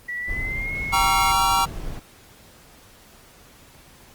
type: tone with pitch glide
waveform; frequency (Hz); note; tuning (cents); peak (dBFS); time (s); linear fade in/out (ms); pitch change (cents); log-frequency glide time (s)
sine; 1948 to 2174; B6 to C#7; -24 to -34; -26; 0.08-1.32; 10; +190; 0.2-0.75
type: noise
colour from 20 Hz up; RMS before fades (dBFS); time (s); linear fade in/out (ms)
brown; -31; 0.27-2; 20
type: chord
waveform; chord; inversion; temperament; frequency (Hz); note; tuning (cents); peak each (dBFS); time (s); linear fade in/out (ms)
square; G diminished seventh; none; just; 784 / 940.8 / 1128.9 / 1354.7; G5 / Bb5 / Db6 / Fb6; 0 / +16 / +31 / +47; -25 / -22 / -25 / -24; 0.92-1.66; 20
effects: pink hiss -50 dBFS RMS until 4.14 s + Opus 32 kbps